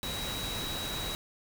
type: tone in noise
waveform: sine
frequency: 3862 Hz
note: B7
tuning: 39 cents flat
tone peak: -37 dBFS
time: 0.03-1.15 s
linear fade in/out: 0 ms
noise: pink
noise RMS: -37 dBFS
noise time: 0.03-1.15 s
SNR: -3 dB
effects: none